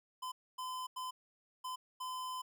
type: tone bursts at uneven times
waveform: square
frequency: 1020 Hz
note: C6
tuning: 44 cents flat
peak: -40 dBFS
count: 5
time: 0.22-0.32 / 0.58-0.87 / 0.96-1.11 / 1.64-1.76 / 2-2.42 s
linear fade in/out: 10 ms
effects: none